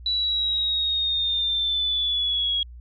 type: linear sweep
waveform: sine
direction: down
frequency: 3951 to 3300 Hz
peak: -21 dBFS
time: 0.06-2.63 s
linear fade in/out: 2 ms
effects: added 60 Hz sine -39 dBFS peak until 2.8 s